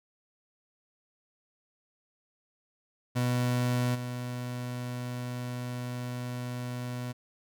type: tone with level steps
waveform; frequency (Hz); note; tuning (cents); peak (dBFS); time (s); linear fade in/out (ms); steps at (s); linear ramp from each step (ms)
30% pulse; 123.47; B2; 0; -23 / -31; 3.15-7.13; 20; 3.94; 20
effects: none